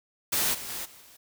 white noise with level steps, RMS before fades -26 / -38 / -35 / -51 / -53 dBFS, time 0.32-1.17 s, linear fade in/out 10 ms, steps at 0.53 / 0.68 / 0.84 / 1 s, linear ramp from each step 20 ms, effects none

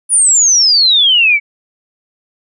sine exponential sweep, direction down, 9910 to 2217 Hz, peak -6 dBFS, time 0.09-1.4 s, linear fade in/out 50 ms, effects none

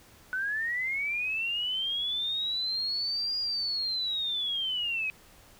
sine linear two-way sweep, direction up then down, 1485 to 4863 to 2506 Hz, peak -28 dBFS, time 0.33-5.1 s, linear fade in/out 0 ms, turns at 3.38 s, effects pink hiss -56 dBFS RMS until 5.59 s

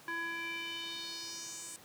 square tone with band-pass filter sweep, 334.6 Hz, E4, 26 cents sharp, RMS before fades -41 dBFS, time 0.08-1.76 s, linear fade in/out 0 ms, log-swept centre 1500 to 8600 Hz, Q 3.3, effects pink hiss -56 dBFS RMS until 1.84 s + high-pass 150 Hz 12 dB/octave

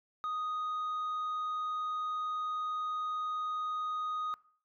sine tone, 1244.5 Hz, D#6, in tune, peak -30 dBFS, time 0.24-4.34 s, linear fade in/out 0 ms, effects noise-tail reverb RT60 0.5 s tail -23 dB re dry + tanh soft clip ceiling -32 dBFS

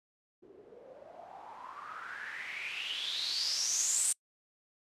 blue noise with low-pass filter sweep, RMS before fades -37 dBFS, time 0.42-4.13 s, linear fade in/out 10 ms, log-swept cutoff 350 to 8700 Hz, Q 7.9, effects noise-tail reverb RT60 0.1 s tail -26 dB re dry + resampled to 32000 Hz

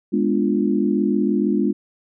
sine chord, G# diminished seventh, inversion none, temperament equal, 207.7 / 246.9 / 293.7 / 349.2 Hz, G#3 / B3 / D4 / F4, 0 / 0 / 0 / 0 cents, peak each -20 / -23 / -22 / -23 dBFS, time 0.12-1.73 s, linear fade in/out 20 ms, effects none

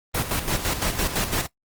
pink noise with tremolo, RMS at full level -23 dBFS, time 0.14-1.47 s, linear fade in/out 10 ms, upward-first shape square, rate 5.9 Hz, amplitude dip 60%, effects noise-tail reverb RT60 0.1 s tail -18 dB re dry + Opus 24 kbps

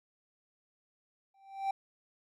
triangle tone with exponential growth, 781 Hz, G5, 7 cents flat, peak -25 dBFS, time 1.34-1.71 s, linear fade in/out 5 ms, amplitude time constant 79 ms, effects none

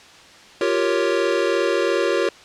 square chord, G half-diminished seventh, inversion third, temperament equal, 349.2 / 392 / 466.2 / 554.4 Hz, F4 / G4 / Bb4 / Db5, 0 / 0 / 0 / 0 cents, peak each -24 dBFS, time 0.61-2.29 s, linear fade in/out 2 ms, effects white hiss -45 dBFS RMS until 2.44 s + low-pass 5000 Hz 12 dB/octave

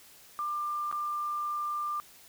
sine tone with dropouts, 1192 Hz, D6, 25 cents sharp, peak -30 dBFS, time 0.39-2 s, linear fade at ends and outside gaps 0 ms, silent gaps 0.914-0.926 s, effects white hiss -55 dBFS RMS until 2.28 s

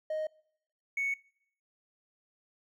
triangle tone pair in turn, 622.3 / 2218 Hz, D#5 / C#7, 0 / 0 cents, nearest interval octave + minor seventh, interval 2200 cents, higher second, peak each -28 / -26 dBFS, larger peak second, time 0.1-0.27 / 0.97-1.14 s, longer neither, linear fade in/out 5 ms, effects noise-tail reverb RT60 0.7 s tail -26 dB re dry + tanh soft clip ceiling -25 dBFS

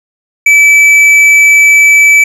sine tone with tanh clipping, 2306 Hz, D7, 32 cents flat, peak -3 dBFS, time 0.46-2.24 s, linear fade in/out 5 ms, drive 8 dB, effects none

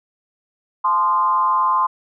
sine tone with frequency modulation, 1040 Hz, C6, 11 cents flat, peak -14 dBFS, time 0.84-1.87 s, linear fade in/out 10 ms, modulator 176 Hz, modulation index 0.68, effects none

